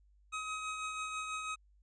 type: tone with tremolo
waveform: 25% pulse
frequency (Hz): 1267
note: D#6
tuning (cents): +31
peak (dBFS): -32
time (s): 0.32-1.56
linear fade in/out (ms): 20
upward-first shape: triangle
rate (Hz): 6.1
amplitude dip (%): 40
effects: added 50 Hz sine -63 dBFS peak until 1.82 s + resampled to 22050 Hz